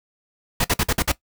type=noise bursts; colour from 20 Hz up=pink; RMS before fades=-19 dBFS; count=6; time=0.6-1.119 s; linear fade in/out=5 ms; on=44 ms; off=51 ms; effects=noise-tail reverb RT60 0.1 s tail -17 dB re dry